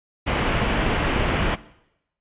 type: low-pass noise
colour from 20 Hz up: pink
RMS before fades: -22 dBFS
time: 0.26-1.56 s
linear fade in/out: 20 ms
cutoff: 3200 Hz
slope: 48 dB/octave
effects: noise-tail reverb RT60 0.8 s tail -18 dB re dry + resampled to 8000 Hz